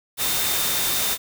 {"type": "tone in noise", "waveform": "sine", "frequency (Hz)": 3629, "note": "A#7", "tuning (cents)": -47, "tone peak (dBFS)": -30, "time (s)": [0.17, 1.18], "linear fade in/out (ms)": 50, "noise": "white", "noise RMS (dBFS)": -23, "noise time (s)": [0.17, 1.18], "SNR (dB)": -10, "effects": []}